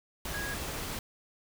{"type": "tone in noise", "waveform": "sine", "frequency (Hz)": 1650, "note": "G#6", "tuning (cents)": -12, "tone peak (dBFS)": -36, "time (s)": [0.34, 0.54], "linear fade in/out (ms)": 2, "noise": "pink", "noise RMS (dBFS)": -37, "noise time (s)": [0.25, 0.99], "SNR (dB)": -2, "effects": []}